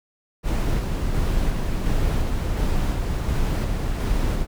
brown noise with tremolo, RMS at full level -21 dBFS, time 0.43-4.47 s, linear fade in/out 50 ms, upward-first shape square, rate 1.4 Hz, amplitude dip 25%, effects none

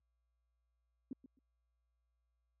sine tone with echo, 262.5 Hz, C4, 6 cents sharp, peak -39 dBFS, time 1.11-1.13 s, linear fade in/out 2 ms, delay 130 ms, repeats 2, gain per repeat -14 dB, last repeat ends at 1.39 s, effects added 60 Hz sine -70 dBFS peak until 2.6 s + high-pass 100 Hz 12 dB/octave

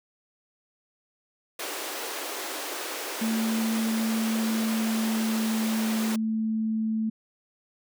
pink high-pass noise, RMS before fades -34 dBFS, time 1.59-6.16 s, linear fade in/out 5 ms, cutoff 300 Hz, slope 48 dB/octave
sine tone with pitch glide, 223.3 to 220.2 Hz, A3 to A3, +26 to +2 cents, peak -24 dBFS, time 3.21-7.1 s, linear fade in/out 10 ms, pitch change -24 cents, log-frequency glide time 3.96-6.53 s
effects none

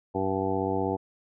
harmonic tone, 96.1 Hz, G2, 34 cents flat, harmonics 1 / 2 / 3 / 4 / 5 / 7 / 8 / 9, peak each -35 / -35 / -32 / -31 / -32 / -35 / -35 / -34 dBFS, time 0.14-0.97 s, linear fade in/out 20 ms, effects none

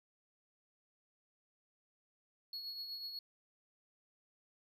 triangle tone with tremolo, 4344 Hz, C#8, 36 cents flat, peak -39 dBFS, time 2.53-3.19 s, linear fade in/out 2 ms, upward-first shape triangle, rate 8.1 Hz, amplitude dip 50%, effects none

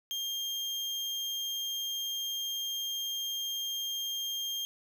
35% pulse tone, 3206 Hz, G7, 38 cents sharp, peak -31 dBFS, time 0.11-4.65 s, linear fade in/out 0 ms, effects none

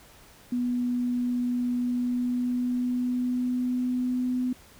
sine tone with pitch glide, 245.3 to 251.3 Hz, B3 to B3, -12 to +30 cents, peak -24 dBFS, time 0.52-4.53 s, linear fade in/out 5 ms, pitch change +42 cents, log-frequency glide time 1.79-4.38 s, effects pink hiss -53 dBFS RMS until 4.79 s

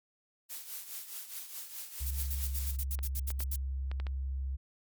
blue noise with tremolo, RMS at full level -40 dBFS, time 0.49-2.77 s, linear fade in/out 20 ms, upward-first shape triangle, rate 4.8 Hz, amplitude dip 70%
sine tone with pitch glide, 67.8 to 66.79 Hz, C#2 to C2, -38 to +36 cents, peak -32 dBFS, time 2-4.57 s, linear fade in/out 20 ms, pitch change -26 cents, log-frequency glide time 2.23-3.2 s
violet noise bursts, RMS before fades -37 dBFS, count 13, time 2.06-3.561 s, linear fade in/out 5 ms, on 49 ms, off 72 ms
clicks, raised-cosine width 0.3 ms, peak -27 dBFS, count 6, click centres 2.99 / 3.304 / 3.405 / 3.915 / 4 / 4.068 s
effects MP3 96 kbps

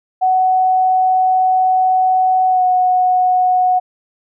sine tone with pitch glide, 746 to 734.5 Hz, F#5 to F#5, +14 to -13 cents, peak -10 dBFS, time 0.21-3.8 s, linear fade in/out 20 ms, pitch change -27 cents, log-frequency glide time 2.48-2.63 s, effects none

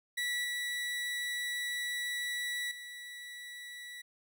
30% pulse tone with level steps, 1949 Hz, B6, 23 cents flat, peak -29 / -31 / -41 dBFS, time 0.17-4.02 s, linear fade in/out 10 ms, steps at 0.44 / 2.71 s, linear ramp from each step 5 ms, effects none

